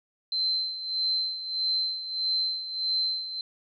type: tone with tremolo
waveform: sine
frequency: 4093 Hz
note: C8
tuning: 39 cents flat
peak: -23 dBFS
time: 0.32-3.41 s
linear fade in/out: 2 ms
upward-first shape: sine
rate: 1.6 Hz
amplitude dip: 70%
effects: none